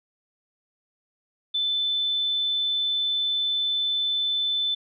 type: tone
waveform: sine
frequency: 3520 Hz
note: A7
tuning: in tune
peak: -22 dBFS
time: 1.54-4.75 s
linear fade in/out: 10 ms
effects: none